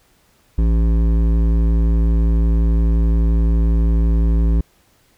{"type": "tone with hard clipping", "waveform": "sine", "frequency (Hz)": 55.9, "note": "A1", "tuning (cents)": 28, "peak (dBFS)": -14, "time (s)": [0.58, 4.61], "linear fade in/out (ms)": 5, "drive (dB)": 12, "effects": ["pink hiss -57 dBFS RMS until 5.17 s"]}